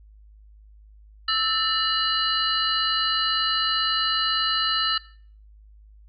sine tone cluster, 1314 / 1785 / 2914 / 4072 / 4595 Hz, E6 / A6 / F#7 / C8 / D8, -6 / +24 / -27 / -48 / -39 cents, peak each -26 / -29 / -27 / -25 / -32 dBFS, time 1.28-4.98 s, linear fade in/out 5 ms, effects noise-tail reverb RT60 0.5 s tail -21 dB re dry + added 52 Hz sine -47 dBFS peak until 6.08 s

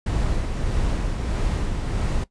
brown noise with tremolo, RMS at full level -22 dBFS, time 0.06-2.24 s, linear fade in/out 5 ms, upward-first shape sine, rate 1.6 Hz, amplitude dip 35%, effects noise-tail reverb RT60 0.1 s tail -17 dB re dry + resampled to 22050 Hz

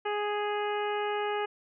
harmonic tone, 415.3 Hz, G#4, in tune, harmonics 1 / 2 / 3 / 4 / 5 / 6 / 7, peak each -31 / -33 / -38 / -40 / -43 / -44 / -43 dBFS, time 0.05-1.46 s, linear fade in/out 10 ms, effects none

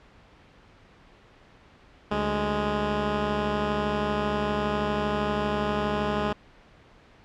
10% pulse tone pair together, 73.42 / 207.7 Hz, D2 / G#3, 0 / 0 cents, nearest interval octave + tritone, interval 1800 cents, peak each -23 / -17 dBFS, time 2.11-6.33 s, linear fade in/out 5 ms, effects pink hiss -54 dBFS RMS until 7.24 s + low-pass 3000 Hz 12 dB/octave

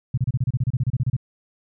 sine tone bursts, 126 Hz, B2, 35 cents sharp, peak -17 dBFS, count 16, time 0.14-1.166 s, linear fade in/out 5 ms, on 36 ms, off 30 ms, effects none

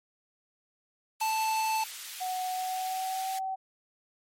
pink high-pass noise, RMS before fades -42 dBFS, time 1.2-3.39 s, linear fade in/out 5 ms, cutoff 2400 Hz, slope 12 dB/octave
square tone, 880 Hz, A5, in tune, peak -27 dBFS, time 1.21-1.84 s, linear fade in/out 5 ms
sine tone with pitch glide, 740 to 763.4 Hz, F#5 to G5, 0 to -46 cents, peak -30 dBFS, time 2.2-3.56 s, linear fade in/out 20 ms, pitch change +54 cents, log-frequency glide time 2.5-3.32 s
effects MP3 64 kbps

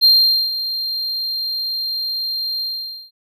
triangle tone with ADSR envelope, 4186 Hz, C8, in tune, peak -6 dBFS, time 0.01-3.11 s, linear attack 32 ms, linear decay 460 ms, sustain -13 dB, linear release 490 ms, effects none

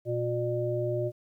harmonic tone, 120 Hz, B2, 49 cents flat, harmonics 1 / 3 / 5, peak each -31 / -31 / -31 dBFS, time 0.05-1.12 s, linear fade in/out 50 ms, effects 11-bit

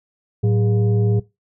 sine tone with frequency modulation, 110 Hz, A2, in tune, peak -14 dBFS, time 0.43-1.2 s, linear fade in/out 10 ms, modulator 297 Hz, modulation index 0.63, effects noise-tail reverb RT60 0.2 s tail -18 dB re dry

